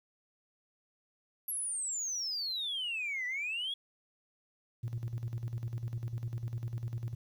sine exponential two-way sweep, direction down then up, 11580 to 1948 to 3389 Hz, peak -32 dBFS, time 1.48-3.74 s, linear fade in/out 5 ms, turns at 3.26 s
sine tone with tremolo, 116.54 Hz, A#2, in tune, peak -31 dBFS, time 4.83-7.15 s, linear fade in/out 10 ms, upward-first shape square, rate 10 Hz, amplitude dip 70%
effects tanh soft clip ceiling -30 dBFS + 11-bit

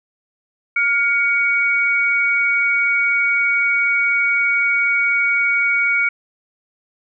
sine tone pair together, 1413 / 2244 Hz, F6 / C#7, +20 / +21 cents, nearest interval minor sixth, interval 801 cents, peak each -20 / -15 dBFS, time 0.76-6.09 s, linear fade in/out 5 ms, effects none

